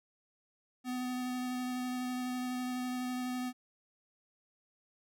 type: tone with vibrato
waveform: square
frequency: 251 Hz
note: B3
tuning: 28 cents sharp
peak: -35 dBFS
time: 0.84-3.53 s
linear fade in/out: 50 ms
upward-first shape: sine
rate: 12 Hz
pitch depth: 11 cents each way
effects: none